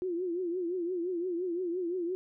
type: tone with vibrato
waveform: sine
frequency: 353.7 Hz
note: F4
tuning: 22 cents sharp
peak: -30 dBFS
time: 0.02-2.15 s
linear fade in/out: 0 ms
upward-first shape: triangle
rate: 5.8 Hz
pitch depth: 120 cents each way
effects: none